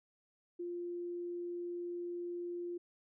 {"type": "tone", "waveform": "sine", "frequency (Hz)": 349.2, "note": "F4", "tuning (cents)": 0, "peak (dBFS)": -38, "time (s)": [0.59, 2.78], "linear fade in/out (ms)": 10, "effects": []}